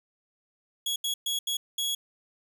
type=tone bursts at uneven times; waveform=sawtooth; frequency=3340 Hz; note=G#7; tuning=9 cents sharp; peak=-24 dBFS; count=5; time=0.86-0.96 / 1.04-1.14 / 1.26-1.39 / 1.47-1.57 / 1.78-1.95 s; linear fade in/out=5 ms; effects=none